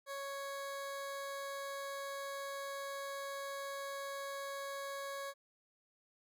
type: tone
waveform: 20% pulse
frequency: 554.4 Hz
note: C#5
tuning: in tune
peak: -36 dBFS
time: 0.06-5.34 s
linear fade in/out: 50 ms
effects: none